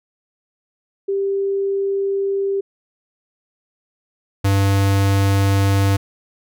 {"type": "tone pair in turn", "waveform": ["sine", "square"], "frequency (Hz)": [393.9, 98.47], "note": ["G4", "G2"], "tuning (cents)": [8, 8], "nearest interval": "2 octaves", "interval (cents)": 2400, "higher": "first", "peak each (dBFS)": [-17, -14], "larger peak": "second", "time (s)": [[1.08, 2.61], [4.44, 5.97]], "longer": "neither", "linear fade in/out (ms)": 10, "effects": []}